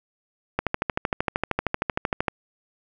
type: click train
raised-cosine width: 0.5 ms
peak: -7 dBFS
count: 23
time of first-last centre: 0.59-2.282 s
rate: 13 Hz
effects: none